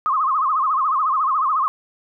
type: tone with vibrato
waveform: sine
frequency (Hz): 1156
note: D6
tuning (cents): -28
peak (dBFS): -16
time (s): 0.06-1.68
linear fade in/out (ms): 0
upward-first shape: sine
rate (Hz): 14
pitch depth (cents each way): 180
effects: none